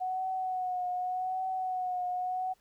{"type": "tone with vibrato", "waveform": "sine", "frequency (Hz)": 738, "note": "F#5", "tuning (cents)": -5, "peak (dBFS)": -30, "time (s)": [0, 2.54], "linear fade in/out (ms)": 20, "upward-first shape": "triangle", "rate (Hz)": 0.85, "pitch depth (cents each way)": 41, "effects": ["pink hiss -69 dBFS RMS until 2.6 s"]}